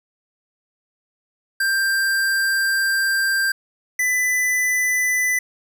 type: tone pair in turn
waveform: square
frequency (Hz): 1581 / 1998.3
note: G6 / B6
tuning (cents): +14 / +20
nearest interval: major third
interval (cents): 406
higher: second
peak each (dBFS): -18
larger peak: neither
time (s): 1.6-3.52 / 3.99-5.39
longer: first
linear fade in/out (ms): 5
effects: none